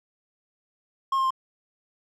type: tone with pitch steps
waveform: triangle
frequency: 1075 / 1062 / 1050 Hz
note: C6 / C6 / C6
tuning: +47 / +25 / +6 cents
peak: -19 dBFS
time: 1.12-1.306 s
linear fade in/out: 5 ms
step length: 62 ms
effects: none